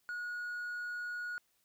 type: tone with hard clipping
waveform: sine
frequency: 1450 Hz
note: F#6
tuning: 35 cents flat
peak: -38 dBFS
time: 0.09-1.38 s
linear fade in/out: 0 ms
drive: 2 dB
effects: white hiss -75 dBFS RMS until 1.64 s